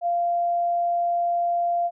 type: tone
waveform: sine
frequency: 693 Hz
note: F5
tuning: 14 cents flat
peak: -20 dBFS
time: 0.01-1.91 s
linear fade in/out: 50 ms
effects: none